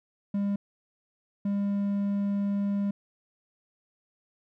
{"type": "tone pair in turn", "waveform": "triangle", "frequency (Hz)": [201, 201], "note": ["G3", "G3"], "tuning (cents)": [44, 44], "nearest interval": "unison", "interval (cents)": 0, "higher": "neither", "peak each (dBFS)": -23, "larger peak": "neither", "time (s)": [[0.34, 0.56], [1.45, 2.91]], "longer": "second", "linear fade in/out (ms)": 5, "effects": []}